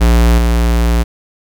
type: tone with level steps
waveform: square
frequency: 58.27 Hz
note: A#1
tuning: in tune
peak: -7 / -10 dBFS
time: 0-1.04 s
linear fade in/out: 20 ms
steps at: 0.38 s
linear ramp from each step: 5 ms
effects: none